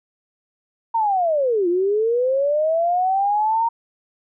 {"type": "linear two-way sweep", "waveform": "sine", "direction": "down then up", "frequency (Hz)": [932.3, 340, 932.3], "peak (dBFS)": -16, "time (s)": [0.94, 3.69], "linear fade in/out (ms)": 10, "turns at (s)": 1.68, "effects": []}